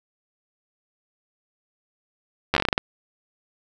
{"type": "slowing click train", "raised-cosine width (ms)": 0.3, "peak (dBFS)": -3, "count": 10, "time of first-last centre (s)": [2.54, 2.779], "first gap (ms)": 11, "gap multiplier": 1.21, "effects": []}